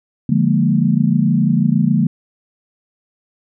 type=chord; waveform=sine; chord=Bb dominant seventh; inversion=first; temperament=equal with one note detuned; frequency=146.83 / 174.61 / 206.7 / 233.1 Hz; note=D3 / F3 / Ab3 / Bb3; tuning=0 / 0 / -8 / 0 cents; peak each=-17 dBFS; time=0.29-2.07 s; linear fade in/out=5 ms; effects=none